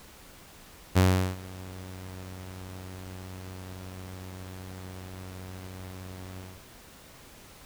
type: tone with ADSR envelope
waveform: sawtooth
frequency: 92.8 Hz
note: F#2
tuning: 6 cents sharp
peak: -13 dBFS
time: 0.95-6.65 s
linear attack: 21 ms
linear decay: 390 ms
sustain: -23 dB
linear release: 240 ms
effects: pink hiss -51 dBFS RMS until 7.65 s